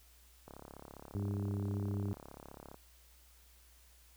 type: click train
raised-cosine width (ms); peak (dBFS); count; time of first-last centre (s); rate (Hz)
1; -35; 80; 0.48-2.744; 34.9
type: harmonic tone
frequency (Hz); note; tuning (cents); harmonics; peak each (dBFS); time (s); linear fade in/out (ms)
100.2; G2; +38; 1 / 2 / 3 / 4; -35 / -41 / -45 / -47; 1.15-2.13; 0
effects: added 60 Hz sine -62 dBFS peak until 4.16 s + white hiss -65 dBFS RMS until 4.16 s